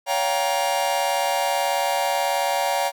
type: chord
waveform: 45% pulse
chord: G half-diminished seventh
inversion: second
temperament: just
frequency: 564.5 / 705.6 / 784 / 940.8 Hz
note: Db5 / F5 / G5 / Bb5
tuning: +31 / +18 / 0 / +16 cents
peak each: -26 dBFS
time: 0.06-2.92 s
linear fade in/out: 50 ms
effects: none